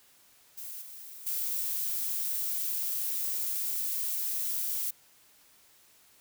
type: noise with level steps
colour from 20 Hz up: violet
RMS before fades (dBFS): -41 / -46 / -32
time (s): 0.57-4.91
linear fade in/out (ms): 10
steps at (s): 0.81 / 1.26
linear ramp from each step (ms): 10
effects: white hiss -61 dBFS RMS until 6.2 s

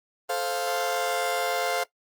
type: chord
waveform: sawtooth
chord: F major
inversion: first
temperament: just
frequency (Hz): 436.5 / 523.8 / 698.5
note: A4 / C5 / F5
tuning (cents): -14 / +2 / 0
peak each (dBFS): -28 / -26 / -24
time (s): 0.29-1.84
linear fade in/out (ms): 10
effects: noise-tail reverb RT60 0.1 s tail -18 dB re dry + Opus 24 kbps

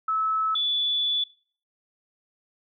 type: tone pair in turn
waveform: sine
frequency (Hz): 1300 / 3454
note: E6 / A7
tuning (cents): -24 / -33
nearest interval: octave + perfect fourth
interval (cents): 1691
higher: second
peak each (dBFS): -22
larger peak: neither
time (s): 0.08-0.55 / 0.55-1.24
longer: second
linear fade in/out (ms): 5
effects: noise-tail reverb RT60 0.5 s tail -21 dB re dry

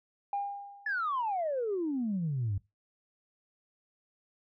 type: tone with exponential decay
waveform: sine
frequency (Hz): 805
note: G5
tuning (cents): +46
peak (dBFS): -27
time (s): 0.33-1.12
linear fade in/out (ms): 2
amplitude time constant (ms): 170
type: exponential sweep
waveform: sine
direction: down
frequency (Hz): 1760 to 92.5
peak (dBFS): -28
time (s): 0.86-2.58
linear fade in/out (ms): 5
effects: noise-tail reverb RT60 0.2 s tail -19 dB re dry + tanh soft clip ceiling -25 dBFS

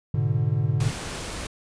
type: chord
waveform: triangle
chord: G# diminished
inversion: none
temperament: equal with one note detuned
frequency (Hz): 105.64 / 123.47 / 146.83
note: G#2 / B2 / D3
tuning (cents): +30 / 0 / 0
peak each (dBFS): -23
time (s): 0.14-0.91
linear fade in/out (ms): 5
type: noise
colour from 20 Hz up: pink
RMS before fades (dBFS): -33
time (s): 0.8-1.47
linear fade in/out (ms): 5
effects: resampled to 22050 Hz

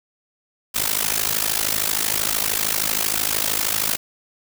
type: noise with amplitude modulation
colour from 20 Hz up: white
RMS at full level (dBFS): -18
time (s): 0.74-3.97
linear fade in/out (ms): 20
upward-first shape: sine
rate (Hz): 53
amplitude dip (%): 90
effects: none

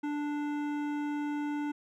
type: tone with hard clipping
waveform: sine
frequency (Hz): 293.7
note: D4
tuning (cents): 0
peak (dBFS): -33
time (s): 0.03-1.72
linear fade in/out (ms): 10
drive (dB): 14
effects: none

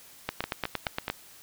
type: two click trains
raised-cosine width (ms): 0.3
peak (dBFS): -14 / -12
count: 4 / 8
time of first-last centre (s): 0.44-1.081 / 0.29-1.1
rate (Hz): 4.68 / 8.64
effects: white hiss -52 dBFS RMS until 1.42 s

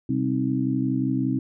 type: harmonic tone with a mistuned harmonic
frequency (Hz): 65.41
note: C2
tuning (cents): 0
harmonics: 2 / 3 / 4 / 5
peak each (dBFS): -27 / -30 / -24 / -28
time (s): 0.09-1.39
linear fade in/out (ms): 5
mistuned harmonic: 5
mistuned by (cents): -74
effects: none

